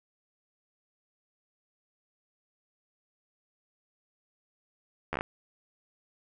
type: slowing click train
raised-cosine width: 0.5 ms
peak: -16 dBFS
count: 6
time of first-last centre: 5.13-5.209 s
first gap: 12 ms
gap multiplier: 1.14
effects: none